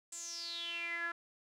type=tone with band-pass filter sweep; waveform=sawtooth; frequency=340 Hz; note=F4; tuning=46 cents flat; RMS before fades=-41 dBFS; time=0.12-1.12 s; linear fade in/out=5 ms; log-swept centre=7800 to 1500 Hz; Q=9.4; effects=none